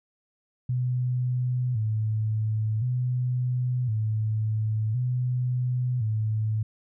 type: tone with vibrato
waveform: sine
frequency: 116.7 Hz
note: A#2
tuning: 2 cents sharp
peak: -23 dBFS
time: 0.69-6.63 s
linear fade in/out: 5 ms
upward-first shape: square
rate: 0.47 Hz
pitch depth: 120 cents each way
effects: none